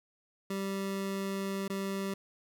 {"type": "tone with dropouts", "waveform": "25% pulse", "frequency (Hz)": 195.2, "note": "G3", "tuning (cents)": -7, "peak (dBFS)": -29, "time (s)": [0.5, 2.14], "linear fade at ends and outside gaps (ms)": 5, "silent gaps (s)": [1.68, 1.699], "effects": []}